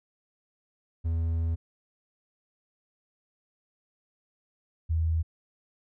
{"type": "tone pair in turn", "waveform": ["triangle", "sine"], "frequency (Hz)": [82.41, 81.09], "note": ["E2", "E2"], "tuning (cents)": [0, -28], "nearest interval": "unison", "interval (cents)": 28, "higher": "first", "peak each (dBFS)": -23, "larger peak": "neither", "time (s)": [[1.04, 1.56], [4.89, 5.23]], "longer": "first", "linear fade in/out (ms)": 20, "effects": []}